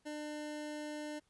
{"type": "tone", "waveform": "25% pulse", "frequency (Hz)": 300, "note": "D4", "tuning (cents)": 37, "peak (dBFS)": -37, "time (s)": [0.05, 1.2], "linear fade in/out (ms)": 20, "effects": ["pink hiss -75 dBFS RMS until 1.29 s", "resampled to 24000 Hz"]}